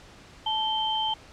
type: tone pair together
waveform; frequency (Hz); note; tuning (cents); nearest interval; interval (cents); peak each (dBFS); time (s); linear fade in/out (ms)
sine; 875 / 3120; A5 / G7; -10 / -9; octave + minor seventh; 2201; -27; 0.46-1.14; 5
effects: pink hiss -50 dBFS RMS until 1.32 s + low-pass 6000 Hz 12 dB/octave